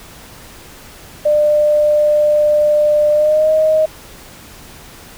sine tone with pitch glide, 598 to 625.9 Hz, D5 to D#5, +31 to +10 cents, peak -9 dBFS, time 1.25-3.86 s, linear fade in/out 10 ms, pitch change +79 cents, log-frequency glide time 3.13-3.51 s, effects pink hiss -38 dBFS RMS until 5.17 s

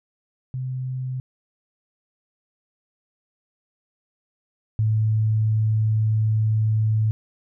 sine tone pair in turn, 128.8 / 109.07 Hz, C3 / A2, -27 / -15 cents, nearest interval minor third, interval 288 cents, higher first, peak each -25 / -17 dBFS, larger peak second, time 0.54-1.2 / 4.79-7.11 s, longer second, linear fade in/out 0 ms, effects none

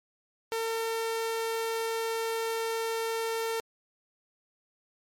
sawtooth tone, 452.9 Hz, A#4, 50 cents flat, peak -25 dBFS, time 0.52-3.6 s, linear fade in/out 0 ms, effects MP3 64 kbps

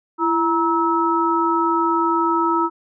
sine tone cluster, 335.6 / 947 / 1299 Hz, E4 / A#5 / E6, +31 / +27 / -26 cents, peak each -20 dBFS, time 0.18-2.7 s, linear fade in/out 50 ms, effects none

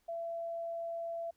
sine tone, 672 Hz, E5, 33 cents sharp, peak -36 dBFS, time 0.08-1.31 s, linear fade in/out 10 ms, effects pink hiss -75 dBFS RMS until 1.36 s

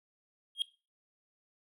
triangle tone with exponential growth, 3247 Hz, G#7, 40 cents flat, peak -22 dBFS, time 0.55-0.62 s, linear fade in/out 1 ms, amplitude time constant 15 ms, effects noise-tail reverb RT60 0.3 s tail -19 dB re dry

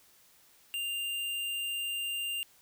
square tone, 2794 Hz, F7, in tune, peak -33 dBFS, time 0.74-2.43 s, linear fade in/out 0 ms, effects white hiss -62 dBFS RMS until 2.61 s

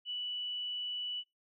sine tone, 2960 Hz, F#7, in tune, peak -35 dBFS, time 0.05-1.24 s, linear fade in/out 50 ms, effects noise-tail reverb RT60 0.2 s tail -25 dB re dry

